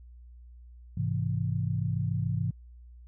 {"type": "chord", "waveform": "sine", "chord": "Ab augmented", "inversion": "none", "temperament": "equal", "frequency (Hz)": [103.83, 130.81, 164.81], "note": ["Ab2", "C3", "E3"], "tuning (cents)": [0, 0, 0], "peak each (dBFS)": [-30, -31, -32], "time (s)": [0.97, 2.51], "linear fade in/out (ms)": 5, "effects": ["added 60 Hz sine -47 dBFS peak until 3.07 s"]}